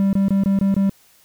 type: tone bursts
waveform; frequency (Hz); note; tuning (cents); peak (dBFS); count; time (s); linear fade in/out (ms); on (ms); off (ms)
triangle; 196; G3; 0; -12; 6; 0-0.895; 0; 130; 23
effects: white hiss -54 dBFS RMS until 1.24 s